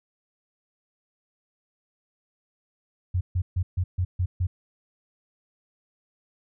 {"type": "tone bursts", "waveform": "sine", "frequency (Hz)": 90.7, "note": "F#2", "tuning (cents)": -34, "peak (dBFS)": -21, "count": 7, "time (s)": [3.14, 4.47], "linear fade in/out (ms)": 10, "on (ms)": 70, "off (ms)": 140, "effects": []}